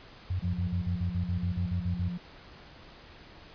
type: tone bursts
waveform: sine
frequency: 91 Hz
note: F#2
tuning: 28 cents flat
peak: -27 dBFS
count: 13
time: 0.3-2.086 s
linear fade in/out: 5 ms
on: 94 ms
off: 47 ms
type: tone with tremolo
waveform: sine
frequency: 176 Hz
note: F3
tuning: 14 cents sharp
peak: -32 dBFS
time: 0.42-2.18 s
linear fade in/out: 10 ms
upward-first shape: triangle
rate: 4.2 Hz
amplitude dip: 25%
effects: pink hiss -51 dBFS RMS until 3.54 s + resampled to 11025 Hz